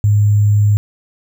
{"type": "tone with sample-and-hold", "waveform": "sine", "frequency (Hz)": 103.83, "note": "G#2", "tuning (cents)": 0, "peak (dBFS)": -8, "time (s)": [0.04, 0.77], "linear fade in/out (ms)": 0, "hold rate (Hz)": 7350, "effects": []}